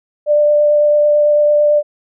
sine tone with vibrato, 593 Hz, D5, 17 cents sharp, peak -8 dBFS, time 0.26-1.83 s, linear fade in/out 50 ms, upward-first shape triangle, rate 9 Hz, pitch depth 11 cents each way, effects none

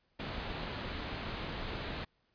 pink low-pass noise, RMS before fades -40 dBFS, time 0.19-2.05 s, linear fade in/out 10 ms, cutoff 4400 Hz, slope 48 dB/octave, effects pink hiss -75 dBFS RMS until 2.34 s + resampled to 11025 Hz

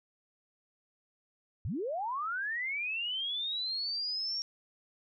sine linear sweep, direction up, 69.8 to 5588 Hz, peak -32 dBFS, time 1.65-4.42 s, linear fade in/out 0 ms, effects none

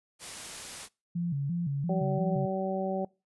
white noise, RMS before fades -41 dBFS, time 0.19-0.89 s, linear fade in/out 50 ms
sine tone with vibrato, 155.56 Hz, D#3, in tune, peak -28 dBFS, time 1.15-2.46 s, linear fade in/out 10 ms, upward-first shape square, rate 2.9 Hz, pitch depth 180 cents each way
harmonic tone, 190.5 Hz, G3, 49 cents flat, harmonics 1 / 2 / 3 / 4, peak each -33 / -35 / -33 / -36 dBFS, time 1.89-3.05 s, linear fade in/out 5 ms
effects noise-tail reverb RT60 0.3 s tail -25 dB re dry + resampled to 24000 Hz

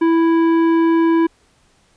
sine tone with tanh clipping, 330.1 Hz, E4, 2 cents sharp, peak -13 dBFS, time 0.01-1.27 s, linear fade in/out 10 ms, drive 12 dB, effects pink hiss -57 dBFS RMS until 1.96 s + resampled to 22050 Hz

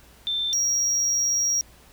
sine / triangle tone pair in turn, 3562 / 5654 Hz, A7 / F8, +21 / +20 cents, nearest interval minor sixth, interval 799 cents, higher second, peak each -23 / -19 dBFS, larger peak second, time 0.27-0.53 / 0.53-1.61 s, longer second, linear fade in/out 0 ms, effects added 60 Hz sine -54 dBFS peak until 1.92 s + pink hiss -53 dBFS RMS until 1.92 s

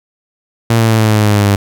sawtooth exponential sweep, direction down, 115.9 to 99.9 Hz, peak -4 dBFS, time 0.7-1.56 s, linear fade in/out 5 ms, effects none

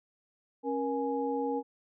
sine tone cluster, 273.1 / 474.1 / 834 Hz, C#4 / A#4 / G#5, -26 / +29 / +7 cents, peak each -33 / -32 / -35 dBFS, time 0.63-1.63 s, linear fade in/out 50 ms, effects none

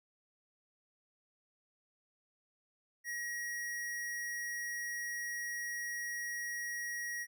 square tone, 1900 Hz, A#6, 33 cents sharp, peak -38 dBFS, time 3.04-7.27 s, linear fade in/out 50 ms, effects none

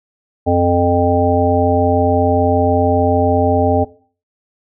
harmonic tone with a mistuned harmonic, 87.31 Hz, F2, in tune, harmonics 1 / 3 / 5 / 7 / 9, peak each -17 / -17 / -17 / -17 / -17 dBFS, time 0.46-3.85 s, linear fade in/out 20 ms, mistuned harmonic 1, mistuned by +66 cents, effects noise-tail reverb RT60 0.4 s tail -17 dB re dry

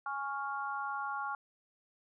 sine chord, Db major, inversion second, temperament equal, 830.6 / 1108.7 / 1396.9 Hz, Ab5 / Db6 / F6, 0 / 0 / 0 cents, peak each -39 / -39 / -39 dBFS, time 0.06-1.35 s, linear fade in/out 2 ms, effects none

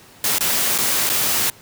white noise with dropouts, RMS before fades -19 dBFS, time 0.24-1.5 s, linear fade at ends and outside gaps 2 ms, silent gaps 0.384-0.407 / 0.78-0.785 / 1.093-1.098 s, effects pink hiss -46 dBFS RMS until 1.61 s + high-pass 80 Hz 12 dB/octave

